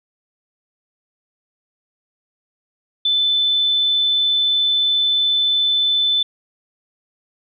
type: tone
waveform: sine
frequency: 3517 Hz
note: A7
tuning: 1 cent flat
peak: -14 dBFS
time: 3.05-6.23 s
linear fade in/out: 5 ms
effects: none